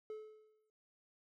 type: tone with exponential decay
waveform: triangle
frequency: 431.7 Hz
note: A4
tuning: 33 cents flat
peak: -39 dBFS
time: 0.1-0.7 s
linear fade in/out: 1 ms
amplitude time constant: 130 ms
effects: none